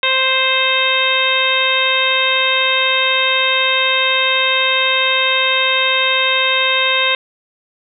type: harmonic tone with a mistuned harmonic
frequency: 524 Hz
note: C5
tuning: 2 cents sharp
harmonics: 1 / 2 / 3 / 4 / 5 / 6 / 7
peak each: -22 / -21 / -22 / -20 / -18 / -22 / -18 dBFS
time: 0.03-7.15 s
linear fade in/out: 2 ms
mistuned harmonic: 7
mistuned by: +17 cents
effects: none